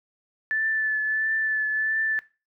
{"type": "tone with vibrato", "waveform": "sine", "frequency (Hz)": 1749, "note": "A6", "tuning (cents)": -11, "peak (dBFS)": -22, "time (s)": [0.51, 2.19], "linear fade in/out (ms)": 0, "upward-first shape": "triangle", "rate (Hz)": 1.5, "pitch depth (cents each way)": 24, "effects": ["noise-tail reverb RT60 0.3 s tail -18 dB re dry"]}